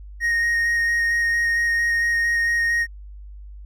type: tone with vibrato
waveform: triangle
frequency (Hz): 1864.7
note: A#6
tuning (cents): 0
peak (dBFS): -16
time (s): 0.2-2.87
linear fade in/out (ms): 50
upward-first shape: square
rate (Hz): 4.4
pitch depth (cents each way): 8
effects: added 50 Hz sine -36 dBFS peak until 3.65 s